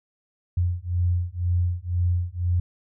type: beating tone pair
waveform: sine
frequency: 87.31 / 89.31 Hz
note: F2 / F2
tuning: 0 / +39 cents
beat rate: 2 Hz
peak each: -24 dBFS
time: 0.57-2.6 s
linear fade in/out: 5 ms
effects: none